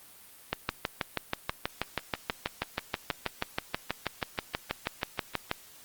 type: two click trains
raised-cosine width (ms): 0.3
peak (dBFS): -19 / -11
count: 4 / 32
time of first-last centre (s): 0.69-3.109 / 0.53-5.514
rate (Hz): 1.24 / 6.22
effects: white hiss -53 dBFS RMS until 5.84 s + Opus 32 kbps